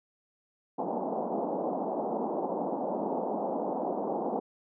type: band-pass noise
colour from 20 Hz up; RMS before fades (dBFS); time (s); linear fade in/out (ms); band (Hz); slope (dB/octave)
white; -32; 0.78-4.4; 10; 190 to 870; 48
effects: none